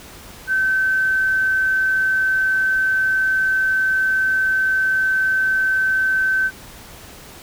sine tone, 1538 Hz, G6, 33 cents flat, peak -15 dBFS, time 0.47-6.51 s, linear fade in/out 50 ms, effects pink hiss -40 dBFS RMS until 7.42 s

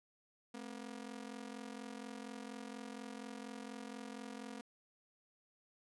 sawtooth ring-modulated tone, 238.5 Hz, A#3, 40 cents sharp, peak -39 dBFS, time 0.54-4.61 s, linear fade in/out 0 ms, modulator 22.1 Hz, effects resampled to 24000 Hz

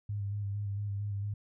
sine tone with vibrato, 101.5 Hz, G#2, 39 cents flat, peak -32 dBFS, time 0.09-1.34 s, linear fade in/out 5 ms, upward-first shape square, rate 4.4 Hz, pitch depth 26 cents each way, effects none

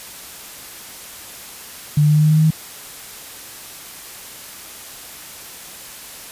sine tone with pitch steps, 148.4 / 149.69 / 150.99 / 152.31 / 153.63 / 154.97 / 156.32 / 157.68 Hz, D3 / D3 / D3 / D#3 / D#3 / D#3 / D#3 / D#3, +18 / +33 / +48 / -37 / -22 / -7 / +8 / +23 cents, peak -10 dBFS, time 1.97-2.506 s, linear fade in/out 5 ms, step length 67 ms, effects white hiss -36 dBFS RMS until 6.31 s + resampled to 32000 Hz

